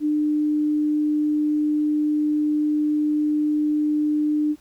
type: tone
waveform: sine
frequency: 300.6 Hz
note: D4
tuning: 40 cents sharp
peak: -18 dBFS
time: 0-4.56 s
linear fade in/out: 50 ms
effects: pink hiss -57 dBFS RMS until 4.6 s